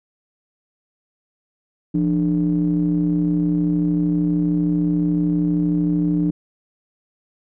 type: ring-modulated tone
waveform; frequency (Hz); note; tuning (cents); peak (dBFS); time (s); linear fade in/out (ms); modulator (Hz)
triangle; 62.9; B1; +32; -11; 1.94-6.31; 10; 235
effects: none